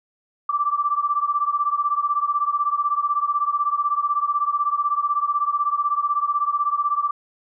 sine beating tone pair, 1164 / 1180 Hz, D6 / D6, -16 / +8 cents, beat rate 16 Hz, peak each -21 / -23 dBFS, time 0.49-7.11 s, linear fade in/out 5 ms, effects none

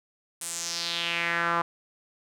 sawtooth tone with band-pass filter sweep, 170 Hz, F3, 46 cents flat, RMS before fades -29 dBFS, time 0.41-1.62 s, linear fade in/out 5 ms, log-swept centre 9500 to 1100 Hz, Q 3.1, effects none

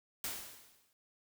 white noise with exponential decay, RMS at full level -37 dBFS, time 0.24-0.93 s, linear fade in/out 1 ms, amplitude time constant 150 ms, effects none

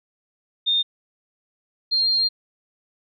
sine tone pair in turn, 3648 / 4202 Hz, A#7 / C8, -38 / +7 cents, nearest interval major second, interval 245 cents, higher second, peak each -17 dBFS, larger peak neither, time 0.66-0.83 / 1.91-2.29 s, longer second, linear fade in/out 20 ms, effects none

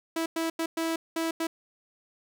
sawtooth tone bursts at uneven times, 327.4 Hz, E4, 12 cents flat, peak -23 dBFS, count 6, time 0.16-0.26 / 0.36-0.5 / 0.59-0.66 / 0.77-0.96 / 1.16-1.31 / 1.4-1.47 s, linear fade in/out 5 ms, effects none

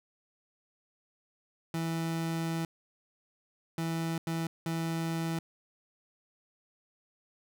30% pulse tone bursts at uneven times, 164.4 Hz, E3, 4 cents flat, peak -28 dBFS, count 4, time 1.74-2.65 / 3.78-4.18 / 4.27-4.47 / 4.66-5.39 s, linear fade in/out 2 ms, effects none

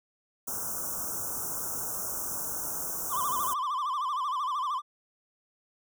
white band-stop noise, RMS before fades -34 dBFS, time 0.47-3.54 s, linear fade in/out 10 ms, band 1500 to 5600 Hz, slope 96 dB/octave
triangle tone with vibrato, 1097 Hz, C#6, 18 cents flat, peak -26 dBFS, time 3.09-4.82 s, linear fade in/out 50 ms, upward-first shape sine, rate 13 Hz, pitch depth 160 cents each way
effects none

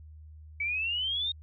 sine exponential sweep, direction up, 2262 to 3729 Hz, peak -28 dBFS, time 0.6-1.32 s, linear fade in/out 5 ms, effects added 77 Hz sine -46 dBFS peak until 1.42 s

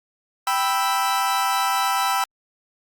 40% pulse chord, E minor, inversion first, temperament equal, 784 / 987.8 / 1318.5 Hz, G5 / B5 / E6, 0 / 0 / 0 cents, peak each -23 dBFS, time 0.47-2.24 s, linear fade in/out 2 ms, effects Opus 48 kbps

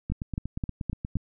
two click trains, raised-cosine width 5 ms, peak -16 / -19 dBFS, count 5 / 10, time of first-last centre 0.12-1.156 / 0.1-1.168 s, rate 3.86 / 8.43 Hz, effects none

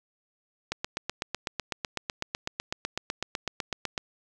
click train, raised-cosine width 0.2 ms, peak -12 dBFS, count 27, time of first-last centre 0.72-3.978 s, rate 7.98 Hz, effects none

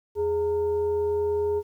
sine tone with frequency modulation, 415.3 Hz, G#4, in tune, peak -22 dBFS, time 0.15-1.63 s, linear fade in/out 50 ms, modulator 499 Hz, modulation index 0.36, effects 10-bit

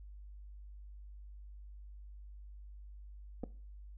clicks, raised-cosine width 2 ms, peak -27 dBFS, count 2, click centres 3.435 / 3.439 s, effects noise-tail reverb RT60 0.4 s tail -19 dB re dry + added 50 Hz sine -48 dBFS peak until 3.97 s

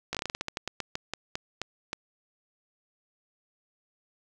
slowing click train, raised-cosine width 0.2 ms, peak -14 dBFS, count 18, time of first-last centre 0.13-1.931 s, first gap 17 ms, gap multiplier 1.2, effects none

